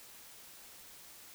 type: silence
effects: white hiss -54 dBFS RMS until 1.34 s